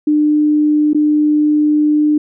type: tone with dropouts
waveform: sine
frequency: 300.3 Hz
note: D4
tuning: 39 cents sharp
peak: -9 dBFS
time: 0.07-2.18 s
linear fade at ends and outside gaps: 5 ms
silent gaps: 0.933-0.946 s
effects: none